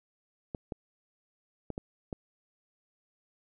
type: clicks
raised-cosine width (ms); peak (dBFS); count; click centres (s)
2; -22; 5; 0.548 / 0.722 / 1.703 / 1.779 / 2.128
effects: none